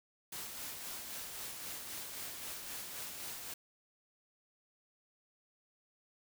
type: noise with tremolo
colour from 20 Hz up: white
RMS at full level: -43 dBFS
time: 0.32-3.54 s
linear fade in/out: 5 ms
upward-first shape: sine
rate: 3.8 Hz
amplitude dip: 35%
effects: none